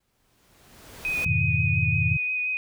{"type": "noise with exponential growth", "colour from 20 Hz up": "pink", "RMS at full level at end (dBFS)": -35, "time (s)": [0, 1.25], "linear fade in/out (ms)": 5, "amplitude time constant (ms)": 270}
{"type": "tone with vibrato", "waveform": "sine", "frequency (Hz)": 2496, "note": "D#7", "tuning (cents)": 5, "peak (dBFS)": -24, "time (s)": [1.05, 2.57], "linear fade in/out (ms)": 0, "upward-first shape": "sine", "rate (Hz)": 5.7, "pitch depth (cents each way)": 17}
{"type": "chord", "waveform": "sine", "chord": "F half-diminished seventh", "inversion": "none", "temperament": "just", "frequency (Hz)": [87.31, 104.77, 125.72, 157.15], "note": ["F2", "Ab2", "Cb3", "Eb3"], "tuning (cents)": [0, 16, 31, 18], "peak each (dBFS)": -27, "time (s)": [1.26, 2.17], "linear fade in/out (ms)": 5}
{"effects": []}